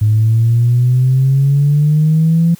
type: exponential sweep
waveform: sine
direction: up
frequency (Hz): 105.9 to 170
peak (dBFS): -7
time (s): 0.01-2.55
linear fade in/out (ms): 10
effects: tanh soft clip ceiling -3 dBFS + white hiss -44 dBFS RMS until 2.59 s